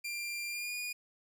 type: tone with pitch glide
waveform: sawtooth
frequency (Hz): 2382 to 2445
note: D7 to D#7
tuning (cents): +24 to -31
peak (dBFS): -33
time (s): 0.04-0.93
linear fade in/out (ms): 10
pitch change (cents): +45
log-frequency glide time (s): 0.48-0.76
effects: none